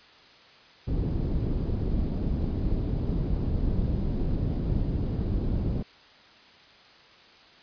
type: low-pass noise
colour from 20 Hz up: pink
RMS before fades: -27 dBFS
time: 0.87-5.83 s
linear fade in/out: 10 ms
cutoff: 260 Hz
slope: 12 dB/octave
effects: white hiss -53 dBFS RMS until 7.62 s + resampled to 11025 Hz